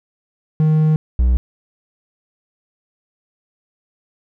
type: tone pair in turn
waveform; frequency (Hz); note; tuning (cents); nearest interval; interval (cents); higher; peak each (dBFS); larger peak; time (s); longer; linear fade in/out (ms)
triangle; 155.56 / 61.73; D#3 / B1; 0 / 0; octave + major third; 1600; first; -9; neither; 0.6-0.96 / 1.19-1.37; first; 0
effects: none